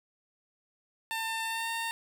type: tone with pitch glide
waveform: 15% pulse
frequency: 898 to 913.7 Hz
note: A5 to A#5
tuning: +35 to -35 cents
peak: -25 dBFS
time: 1.11-1.91 s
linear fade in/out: 0 ms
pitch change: +30 cents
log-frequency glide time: 1.45-1.69 s
effects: none